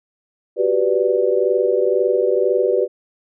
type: chord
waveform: sine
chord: G major seventh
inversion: third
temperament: equal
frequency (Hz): 370 / 392 / 493.9 / 587.3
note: F#4 / G4 / B4 / D5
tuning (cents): 0 / 0 / 0 / 0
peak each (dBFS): -21 / -19 / -18 / -22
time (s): 0.56-2.88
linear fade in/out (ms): 50
effects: none